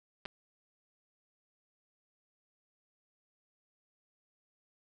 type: clicks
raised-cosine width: 0.3 ms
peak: -24 dBFS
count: 2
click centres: 0.254 / 0.259 s
effects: none